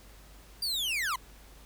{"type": "linear sweep", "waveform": "40% pulse", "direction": "down", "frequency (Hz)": [4787, 953], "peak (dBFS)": -28, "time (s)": [0.62, 1.16], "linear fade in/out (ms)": 5, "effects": ["added 50 Hz sine -53 dBFS peak until 1.65 s", "pink hiss -56 dBFS RMS until 1.65 s"]}